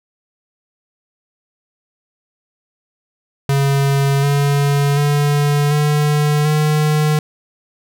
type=tone with pitch steps; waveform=square; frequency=138.9 / 142.06 / 145.3 / 148.61 / 152 Hz; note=C#3 / C#3 / D3 / D3 / D#3; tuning=+4 / +43 / -18 / +21 / -40 cents; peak=-13 dBFS; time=3.49-7.19 s; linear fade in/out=2 ms; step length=740 ms; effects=none